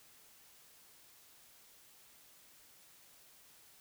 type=silence; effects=white hiss -62 dBFS RMS until 3.8 s